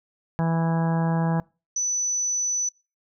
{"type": "harmonic tone", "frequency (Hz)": 164.81, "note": "E3", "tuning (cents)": 0, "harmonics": [1, 2, 3, 4, 5, 6, 7, 8, 9, 10], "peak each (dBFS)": [-21, -35, -34, -33, -32, -35, -45, -44, -47, -40], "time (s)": [0.39, 1.4], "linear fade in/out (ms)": 0}
{"type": "tone", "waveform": "sine", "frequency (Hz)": 5980, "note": "F#8", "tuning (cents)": 17, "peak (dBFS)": -22, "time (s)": [1.76, 2.69], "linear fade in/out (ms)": 5}
{"effects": ["noise-tail reverb RT60 0.3 s tail -24 dB re dry"]}